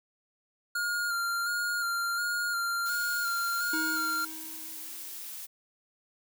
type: tone with vibrato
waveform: square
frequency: 1407 Hz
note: F6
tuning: 12 cents sharp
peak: -29 dBFS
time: 0.75-4.25 s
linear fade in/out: 5 ms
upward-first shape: square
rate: 1.4 Hz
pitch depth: 23 cents each way
type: noise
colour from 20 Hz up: blue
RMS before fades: -41 dBFS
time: 2.85-5.47 s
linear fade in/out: 20 ms
type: tone with exponential decay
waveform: square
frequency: 315.9 Hz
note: D#4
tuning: 26 cents sharp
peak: -32 dBFS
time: 3.73-5.39 s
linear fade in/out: 5 ms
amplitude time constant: 360 ms
effects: none